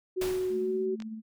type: tone with pitch glide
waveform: sine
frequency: 370 to 377.3 Hz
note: F#4 to F#4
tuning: 0 to +34 cents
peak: -27 dBFS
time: 0.16-0.96 s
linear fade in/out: 20 ms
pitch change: +34 cents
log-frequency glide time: 0.61-0.81 s
type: noise with exponential decay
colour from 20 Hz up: pink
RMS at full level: -35 dBFS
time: 0.21-0.86 s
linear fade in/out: 5 ms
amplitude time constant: 140 ms
type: tone with tremolo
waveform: sine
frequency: 220 Hz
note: A3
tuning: in tune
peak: -34 dBFS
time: 0.49-1.22 s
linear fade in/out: 50 ms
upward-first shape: sine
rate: 16 Hz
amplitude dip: 40%
type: clicks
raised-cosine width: 0.2 ms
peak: -28 dBFS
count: 2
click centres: 1.002 / 1.022 s
effects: none